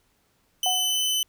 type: tone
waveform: sawtooth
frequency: 3027 Hz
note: F#7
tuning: 39 cents sharp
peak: -19 dBFS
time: 0.63-1.23 s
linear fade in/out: 2 ms
type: tone with exponential decay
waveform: sine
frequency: 736 Hz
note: F#5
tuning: 9 cents flat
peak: -22 dBFS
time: 0.66-1.05 s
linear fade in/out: 2 ms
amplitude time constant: 84 ms
effects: pink hiss -67 dBFS RMS until 1.28 s

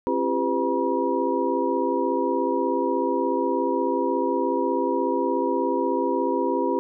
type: tone cluster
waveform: sine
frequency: 268.8 / 343 / 399.6 / 505 / 960 Hz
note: C4 / F4 / G4 / B4 / B5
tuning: +47 / -31 / +33 / +39 / -49 cents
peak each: -27 dBFS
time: 0.07-6.79 s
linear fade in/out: 0 ms
effects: none

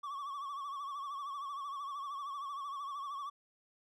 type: tone with vibrato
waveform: triangle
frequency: 1125 Hz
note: C#6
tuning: 25 cents sharp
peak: -37 dBFS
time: 0.03-3.3 s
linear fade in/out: 10 ms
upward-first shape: triangle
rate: 13 Hz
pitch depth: 90 cents each way
effects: none

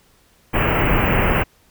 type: band-stop noise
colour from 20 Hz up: pink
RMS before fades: -17 dBFS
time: 0.53-1.44 s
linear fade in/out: 20 ms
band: 2900 to 16000 Hz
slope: 96 dB/octave
effects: pink hiss -56 dBFS RMS until 1.7 s

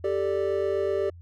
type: chord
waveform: triangle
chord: G suspended second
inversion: none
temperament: equal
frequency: 392 / 440 / 587.3 Hz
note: G4 / A4 / D5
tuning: 0 / 0 / 0 cents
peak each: -24 / -28 / -27 dBFS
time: 0.04-1.1 s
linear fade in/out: 5 ms
effects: added 86 Hz sine -43 dBFS peak until 1.21 s

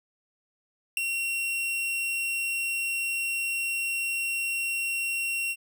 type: tone with ADSR envelope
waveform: 45% pulse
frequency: 2737 Hz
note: F7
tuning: 36 cents flat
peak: -18 dBFS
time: 0.97-5.56 s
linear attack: 3 ms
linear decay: 3 ms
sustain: -9 dB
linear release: 51 ms
effects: none

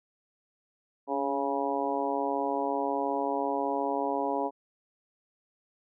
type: harmonic tone with a mistuned harmonic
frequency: 138.59 Hz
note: C#3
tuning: in tune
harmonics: 2 / 3 / 4 / 5 / 6 / 7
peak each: -34 / -34 / -34 / -34 / -34 / -34 dBFS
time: 1.07-4.51 s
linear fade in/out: 50 ms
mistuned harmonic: 2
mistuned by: +34 cents
effects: none

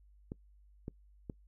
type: clicks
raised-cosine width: 3 ms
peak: -27 dBFS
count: 3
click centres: 0.319 / 0.881 / 1.298 s
effects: noise-tail reverb RT60 0.1 s tail -23 dB re dry + added 50 Hz sine -59 dBFS peak until 1.47 s

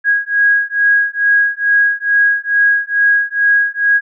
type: beating tone pair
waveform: sine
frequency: 1646 / 1648.3 Hz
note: G#6 / G#6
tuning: -16 / -14 cents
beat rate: 2.3 Hz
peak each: -13 dBFS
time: 0.04-4.01 s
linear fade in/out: 50 ms
effects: none

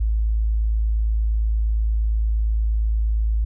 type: tone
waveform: sine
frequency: 54.3 Hz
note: A1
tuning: 22 cents flat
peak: -17 dBFS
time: 0-3.45 s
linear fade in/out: 10 ms
effects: none

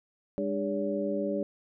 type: tone cluster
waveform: sine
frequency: 202.8 / 299.5 / 406.6 / 568 Hz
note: G#3 / D4 / G#4 / C#5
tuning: -41 / +34 / -37 / +42 cents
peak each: -33 / -34 / -34 / -32 dBFS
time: 0.38-1.43 s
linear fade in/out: 0 ms
effects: none

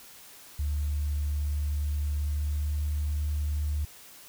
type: tone with pitch glide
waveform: sine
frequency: 73.42 to 74.4 Hz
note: D2 to D2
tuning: 0 to +23 cents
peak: -25 dBFS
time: 0.59-3.85 s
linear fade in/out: 5 ms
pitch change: +23 cents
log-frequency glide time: 2.03-2.67 s
effects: tanh soft clip ceiling -22 dBFS + white hiss -50 dBFS RMS until 4.28 s

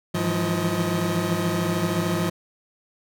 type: tone cluster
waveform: 25% pulse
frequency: 102.8 / 162.4 / 168.3 / 175.9 / 632 Hz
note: G#2 / E3 / E3 / F3 / D#5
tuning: -17 / -26 / +36 / +13 / +27 cents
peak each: -26 / -26 / -28 / -21 / -28 dBFS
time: 0.14-2.3 s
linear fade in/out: 10 ms
effects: none

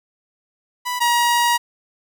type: tone pair in turn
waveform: sawtooth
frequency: 987.8 / 952.6 Hz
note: B5 / A#5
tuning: 0 / +37 cents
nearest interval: minor second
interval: 63 cents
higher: first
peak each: -18 / -11 dBFS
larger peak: second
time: 0.85-1 / 1-1.58 s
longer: second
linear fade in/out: 20 ms
effects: none

